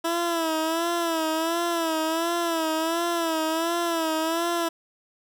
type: tone with vibrato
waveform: 15% pulse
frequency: 329.6 Hz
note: E4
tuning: in tune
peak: -17 dBFS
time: 0.04-4.69 s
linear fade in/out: 10 ms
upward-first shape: sine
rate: 1.4 Hz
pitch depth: 72 cents each way
effects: none

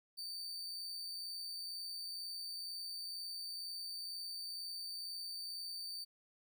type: tone with amplitude modulation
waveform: 40% pulse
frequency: 4589 Hz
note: D8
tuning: 41 cents flat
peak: -40 dBFS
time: 0.17-6.05 s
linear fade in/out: 20 ms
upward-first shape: sine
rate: 62.1 Hz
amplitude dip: 25%
effects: none

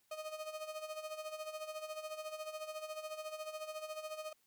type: tone with tremolo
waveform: 35% pulse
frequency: 621 Hz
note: D#5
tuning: 3 cents flat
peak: -38 dBFS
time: 0.11-4.33 s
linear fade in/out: 5 ms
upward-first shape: sine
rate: 14 Hz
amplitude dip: 70%
effects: white hiss -75 dBFS RMS until 4.46 s

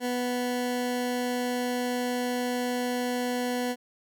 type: tone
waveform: 20% pulse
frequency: 246.8 Hz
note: B3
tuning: 1 cent flat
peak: -22 dBFS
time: 0-3.76 s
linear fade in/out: 50 ms
effects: none

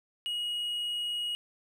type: tone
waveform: triangle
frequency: 2894 Hz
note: F#7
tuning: 39 cents flat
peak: -29 dBFS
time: 0.26-1.35 s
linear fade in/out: 0 ms
effects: none

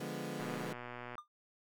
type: chord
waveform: 20% pulse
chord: D diminished seventh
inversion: none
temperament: equal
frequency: 146.83 / 174.61 / 207.7 / 246.9 Hz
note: D3 / F3 / Ab3 / Cb4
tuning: 0 / 0 / 0 / 0 cents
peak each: -40 dBFS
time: 0-0.73 s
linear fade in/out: 5 ms
type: click train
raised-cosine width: 0.5 ms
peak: -30 dBFS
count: 93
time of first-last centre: 0.4-1.154 s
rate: 122 Hz
type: tone with exponential decay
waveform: triangle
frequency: 1202 Hz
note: D6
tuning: 40 cents sharp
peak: -38 dBFS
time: 1.18-1.28 s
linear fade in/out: 1 ms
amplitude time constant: 20 ms
effects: none

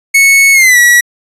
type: tone with pitch glide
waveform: 45% pulse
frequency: 2206 to 1931.6 Hz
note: C#7 to B6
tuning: -9 to -39 cents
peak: -3 dBFS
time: 0.14-1.01 s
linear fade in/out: 10 ms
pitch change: -230 cents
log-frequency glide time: 0.53-0.78 s
effects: resampled to 32000 Hz

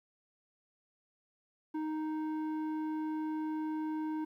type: tone with low-pass filter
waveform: square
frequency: 311.1 Hz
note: D#4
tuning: in tune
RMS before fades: -36 dBFS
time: 1.74-4.25 s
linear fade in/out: 10 ms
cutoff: 980 Hz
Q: 0.9
effects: 12-bit

